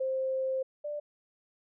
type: tone pair in turn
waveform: sine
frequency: 526 / 590.4 Hz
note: C5 / D5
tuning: +9 / +9 cents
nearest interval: major second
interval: 200 cents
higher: second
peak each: -28 / -33 dBFS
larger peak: first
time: 0-0.63 / 0.84-1 s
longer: first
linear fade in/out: 10 ms
effects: none